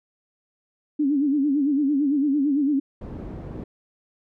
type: tone with vibrato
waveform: sine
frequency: 284.5 Hz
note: C#4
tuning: 45 cents sharp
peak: -18 dBFS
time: 0.99-2.8 s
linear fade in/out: 10 ms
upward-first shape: sine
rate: 8.9 Hz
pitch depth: 110 cents each way
type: low-pass noise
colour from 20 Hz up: white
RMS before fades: -35 dBFS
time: 3.01-3.64 s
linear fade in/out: 5 ms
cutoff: 280 Hz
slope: 12 dB/octave
effects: none